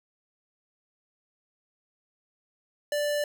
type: tone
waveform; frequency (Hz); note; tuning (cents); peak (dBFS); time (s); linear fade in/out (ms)
square; 587.3; D5; 0; -26; 2.92-3.24; 2
effects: none